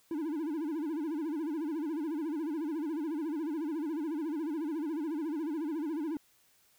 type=tone with vibrato; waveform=triangle; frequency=310 Hz; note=D#4; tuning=6 cents flat; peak=-30 dBFS; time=0.11-6.17 s; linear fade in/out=2 ms; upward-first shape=sine; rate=14 Hz; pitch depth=150 cents each way; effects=white hiss -67 dBFS RMS until 6.78 s